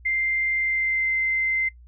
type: tone with pitch glide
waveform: sine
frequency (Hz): 2093 to 2076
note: C7 to C7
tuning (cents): 0 to -14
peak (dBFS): -21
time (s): 0.05-1.69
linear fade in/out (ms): 10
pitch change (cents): -14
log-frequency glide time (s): 0.54-1.11
effects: noise-tail reverb RT60 0.1 s tail -21 dB re dry + added 60 Hz sine -45 dBFS peak until 1.87 s